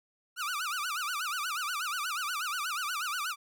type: tone with vibrato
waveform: sawtooth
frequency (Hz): 1318.5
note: E6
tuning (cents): 0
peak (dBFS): -28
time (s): 0.36-3.36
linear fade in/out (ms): 50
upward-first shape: sine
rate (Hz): 8.3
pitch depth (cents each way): 230
effects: none